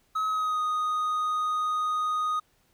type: tone with pitch glide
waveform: triangle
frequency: 1279 to 1242.6 Hz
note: D#6 to D#6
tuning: +47 to -3 cents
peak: -23 dBFS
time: 0.15-2.4 s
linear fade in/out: 10 ms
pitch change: -50 cents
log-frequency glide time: 0.28-0.6 s
effects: pink hiss -67 dBFS RMS until 2.73 s